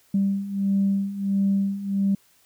sine beating tone pair, 196 / 197.5 Hz, G3 / G3, 0 / +13 cents, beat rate 1.5 Hz, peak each -25 / -21 dBFS, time 0.14-2.15 s, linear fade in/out 5 ms, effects tanh soft clip ceiling -13 dBFS + white hiss -60 dBFS RMS until 2.45 s

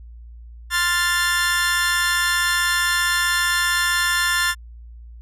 sawtooth chord, F major, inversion second, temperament equal, 1046.5 / 1396.9 / 1760 Hz, C6 / F6 / A6, 0 / 0 / 0 cents, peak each -22 / -20 / -16 dBFS, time 0.7-4.55 s, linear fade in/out 50 ms, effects added 58 Hz sine -37 dBFS peak until 5.21 s + resampled to 32000 Hz

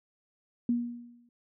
sine tone with exponential decay, 239 Hz, A#3, 43 cents sharp, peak -22 dBFS, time 0.69-1.29 s, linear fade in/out 2 ms, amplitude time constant 130 ms, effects none

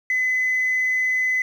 sine tone, 2021 Hz, B6, 39 cents sharp, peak -17 dBFS, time 0.1-1.42 s, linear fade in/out 2 ms, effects tanh soft clip ceiling -15 dBFS + 8-bit

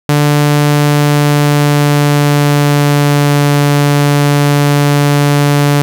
sawtooth tone with pitch glide, 146.83 to 144.39 Hz, D3 to D3, 0 to -29 cents, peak -3 dBFS, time 0.09-5.82 s, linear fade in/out 0 ms, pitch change -29 cents, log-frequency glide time 0.68-3.5 s, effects 7-bit

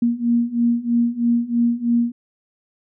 sine beating tone pair, 234.7 / 237.8 Hz, A#3 / A#3, +12 / +35 cents, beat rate 3.1 Hz, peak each -20 / -18 dBFS, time 0.02-2.12 s, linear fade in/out 5 ms, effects none

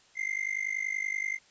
triangle tone with amplitude modulation, 2093 Hz, C7, in tune, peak -24 dBFS, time 0.15-1.39 s, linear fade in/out 50 ms, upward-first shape sine, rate 50.5 Hz, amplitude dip 95%, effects white hiss -61 dBFS RMS until 1.5 s + resampled to 16000 Hz

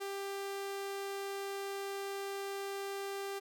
sawtooth tone, 395.3 Hz, G4, 15 cents sharp, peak -34 dBFS, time 0-3.4 s, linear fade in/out 20 ms, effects none

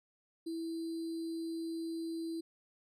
sine tone with sample-and-hold, 329 Hz, E4, 3 cents flat, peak -36 dBFS, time 0.46-2.41 s, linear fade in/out 10 ms, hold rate 4410 Hz, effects low-pass 11000 Hz 12 dB/octave

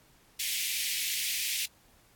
pink high-pass noise, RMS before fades -32 dBFS, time 0.39-1.66 s, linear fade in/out 10 ms, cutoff 2100 Hz, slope 48 dB/octave, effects pink hiss -62 dBFS RMS until 2.15 s + AAC 64 kbps

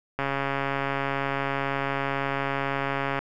click train, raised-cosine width 0.5 ms, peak -12 dBFS, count 415, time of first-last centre 0.19-3.19 s, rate 138 Hz, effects none

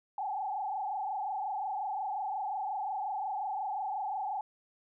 sine tone with frequency modulation, 806 Hz, G5, 48 cents sharp, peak -32 dBFS, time 0.18-4.41 s, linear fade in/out 2 ms, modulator 25.6 Hz, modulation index 2.3, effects none

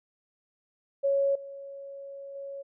sine tone with level steps, 554.4 Hz, C#5, in tune, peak -22 / -39 / -36 dBFS, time 1.03-2.63 s, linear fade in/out 20 ms, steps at 1.35 / 2.35 s, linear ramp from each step 5 ms, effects none

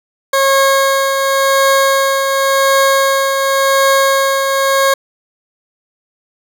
20% pulse tone with tremolo, 544 Hz, C#5, 33 cents flat, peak -3 dBFS, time 0.33-4.94 s, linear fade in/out 5 ms, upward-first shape triangle, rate 0.91 Hz, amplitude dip 45%, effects none

